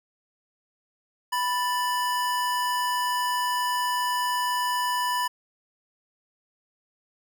square tone pair together, 987.8 / 1760.1 Hz, B5 / A6, 0 / 0 cents, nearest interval minor seventh, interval 1000 cents, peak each -25 / -33 dBFS, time 1.32-5.28 s, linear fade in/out 10 ms, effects none

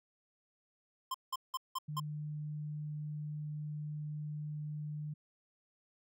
square tone bursts, 1046.5 Hz, C6, in tune, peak -35 dBFS, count 5, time 1.11-2 s, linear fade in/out 5 ms, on 34 ms, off 180 ms
sine tone, 150.3 Hz, D3, 40 cents sharp, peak -38 dBFS, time 1.88-5.14 s, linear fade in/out 10 ms
effects none

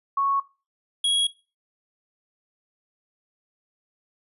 sine / square tone pair in turn, 1106 / 3314 Hz, C#6 / G#7, -4 / -4 cents, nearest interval octave + perfect fifth, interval 1900 cents, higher second, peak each -20 dBFS, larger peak neither, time 0.17-0.4 / 1.04-1.27 s, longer neither, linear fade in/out 5 ms, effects noise-tail reverb RT60 0.3 s tail -18 dB re dry + resampled to 32000 Hz

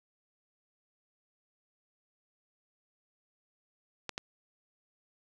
clicks, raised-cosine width 0.2 ms, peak -18 dBFS, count 2, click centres 4.093 / 4.179 s, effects none

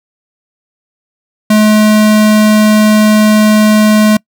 square tone, 213.6 Hz, G#3, 49 cents sharp, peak -5 dBFS, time 1.5-4.17 s, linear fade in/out 5 ms, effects noise-tail reverb RT60 0.1 s tail -26 dB re dry

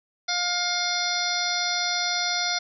harmonic tone, 709 Hz, F5, 26 cents sharp, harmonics 1 / 2 / 3 / 5 / 6 / 7 / 8, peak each -31 / -31 / -31 / -31 / -31 / -31 / -31 dBFS, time 0.28-2.59 s, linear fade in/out 10 ms, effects none

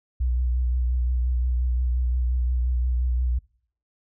sine tone with vibrato, 61.74 Hz, B1, in tune, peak -19 dBFS, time 0.2-3.39 s, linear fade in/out 10 ms, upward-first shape triangle, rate 5.7 Hz, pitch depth 42 cents each way, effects noise-tail reverb RT60 0.6 s tail -25 dB re dry + tanh soft clip ceiling -16 dBFS

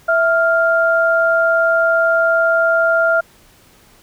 sine tone pair together, 659.3 / 1397 Hz, E5 / F6, 0 / 0 cents, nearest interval octave + minor second, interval 1300 cents, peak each -14 dBFS, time 0.08-3.21 s, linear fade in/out 10 ms, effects pink hiss -49 dBFS RMS until 4.02 s

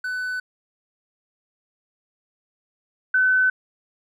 triangle / sine tone pair in turn, 1500 / 1513.9 Hz, F#6 / F#6, +23 / +39 cents, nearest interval unison, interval 16 cents, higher second, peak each -23 / -15 dBFS, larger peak second, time 0.04-0.4 / 3.14-3.5 s, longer neither, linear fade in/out 5 ms, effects none

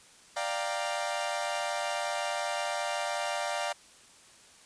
sawtooth chord, G minor seventh, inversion second, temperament equal with one note detuned, 590.4 / 698.5 / 784 / 932.3 Hz, D5 / F5 / G5 / Bb5, +9 / 0 / 0 / 0 cents, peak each -31 / -31 / -34 / -34 dBFS, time 0.36-3.73 s, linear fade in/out 10 ms, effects white hiss -56 dBFS RMS until 4.65 s + resampled to 22050 Hz

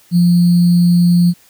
sine tone with sample-and-hold, 174.61 Hz, F3, in tune, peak -7 dBFS, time 0.11-1.34 s, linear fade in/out 50 ms, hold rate 4410 Hz, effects white hiss -49 dBFS RMS until 1.49 s

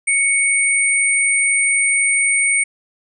sine tone pair together, 2224 / 8774 Hz, C#7 / C#9, +5 / -19 cents, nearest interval 2 octaves, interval 2376 cents, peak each -15 / -17 dBFS, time 0.07-2.64 s, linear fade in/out 10 ms, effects none

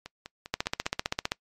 two click trains, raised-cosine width 0.2 ms, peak -9 / -22 dBFS, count 13 / 6, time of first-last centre 0.54-1.319 / 0.06-1.058 s, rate 15.4 / 5.01 Hz, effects noise-tail reverb RT60 0.1 s tail -24 dB re dry + MP3 64 kbps

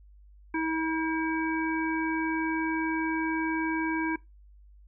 harmonic tone with a mistuned harmonic, 320.8 Hz, E4, 47 cents flat, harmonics 1 / 3 / 5 / 7, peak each -28 / -33 / -35 / -36 dBFS, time 0.54-4.16 s, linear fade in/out 5 ms, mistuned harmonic 7, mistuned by +26 cents, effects noise-tail reverb RT60 0.2 s tail -21 dB re dry + added 50 Hz sine -51 dBFS peak until 4.87 s

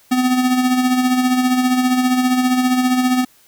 square tone with tremolo, 252.9 Hz, B3, 41 cents sharp, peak -12 dBFS, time 0.11-3.25 s, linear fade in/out 10 ms, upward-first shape sine, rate 15 Hz, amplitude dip 50%, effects white hiss -52 dBFS RMS until 3.47 s

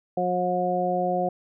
harmonic tone, 180 Hz, F#3, 47 cents flat, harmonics 1 / 2 / 3 / 4, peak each -30 / -30 / -27 / -25 dBFS, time 0.17-1.29 s, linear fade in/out 5 ms, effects none

